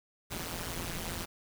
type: noise with amplitude modulation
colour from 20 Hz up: pink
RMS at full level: -34 dBFS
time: 0.3-1.26 s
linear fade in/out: 20 ms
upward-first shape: sine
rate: 171 Hz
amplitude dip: 95%
effects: none